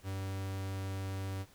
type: tone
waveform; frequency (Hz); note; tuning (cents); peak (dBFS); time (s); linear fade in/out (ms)
45% pulse; 96.4; G2; -28; -36; 0.03-1.46; 50
effects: pink hiss -62 dBFS RMS until 1.54 s